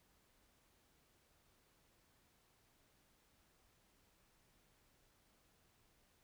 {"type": "silence", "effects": ["pink hiss -74 dBFS RMS until 6.23 s"]}